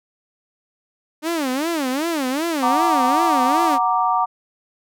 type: tone with vibrato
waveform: sawtooth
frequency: 293.7 Hz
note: D4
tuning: in tune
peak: -16 dBFS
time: 1.22-3.79 s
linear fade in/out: 50 ms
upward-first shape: sine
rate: 2.6 Hz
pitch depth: 260 cents each way
type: chord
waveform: sine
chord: Gb augmented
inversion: none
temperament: equal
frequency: 740 / 932.3 / 1174.7 Hz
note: Gb5 / Bb5 / D6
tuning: 0 / 0 / 0 cents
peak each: -20 dBFS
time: 2.62-4.26 s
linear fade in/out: 20 ms
effects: none